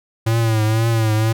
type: tone with vibrato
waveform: square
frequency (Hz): 111.6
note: A2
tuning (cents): +25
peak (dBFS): -15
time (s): 0.26-1.33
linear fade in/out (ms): 10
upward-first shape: triangle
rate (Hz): 2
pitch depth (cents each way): 70
effects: none